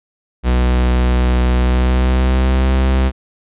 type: tone with pitch glide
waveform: 45% pulse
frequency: 62 to 65.2 Hz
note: B1 to C2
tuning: +7 to -5 cents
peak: -11 dBFS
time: 0.43-3.12 s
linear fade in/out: 50 ms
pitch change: +88 cents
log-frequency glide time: 1.55-2.72 s
effects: resampled to 8000 Hz